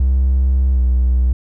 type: tone with pitch glide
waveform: triangle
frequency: 65.41 to 62.56 Hz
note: C2 to B1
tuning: 0 to +23 cents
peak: -8 dBFS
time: 0-1.33 s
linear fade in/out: 5 ms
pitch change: -77 cents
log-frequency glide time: 0.73-0.79 s
effects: tanh soft clip ceiling -6 dBFS